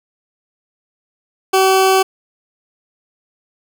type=tone; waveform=20% pulse; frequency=381.1 Hz; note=G4; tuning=49 cents flat; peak=-5 dBFS; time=1.53-2.03 s; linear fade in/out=10 ms; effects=none